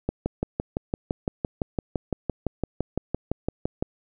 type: click train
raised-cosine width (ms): 2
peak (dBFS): -11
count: 23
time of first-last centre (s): 0.09-3.825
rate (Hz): 5.89
effects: none